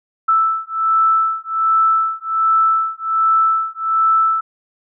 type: beating tone pair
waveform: sine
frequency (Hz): 1318.5 / 1319.8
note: E6 / E6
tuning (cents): 0 / +2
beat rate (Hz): 1.3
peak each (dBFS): -16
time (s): 0.28-4.41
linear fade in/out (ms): 10
effects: none